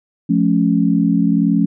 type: chord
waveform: sine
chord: F augmented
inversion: none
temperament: equal with one note detuned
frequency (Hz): 174.61 / 215.2 / 277.2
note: F3 / A3 / C#4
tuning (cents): 0 / -38 / 0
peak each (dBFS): -16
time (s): 0.29-1.66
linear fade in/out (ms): 10
effects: none